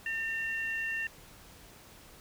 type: tone pair together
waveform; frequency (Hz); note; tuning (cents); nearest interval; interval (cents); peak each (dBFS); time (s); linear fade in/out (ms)
sine; 1805 / 2743; A6 / F7; +44 / -32; perfect fifth; 724; -32 / -36; 0.06-1.07; 2
effects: tanh soft clip ceiling -24 dBFS + pink hiss -54 dBFS RMS until 2.2 s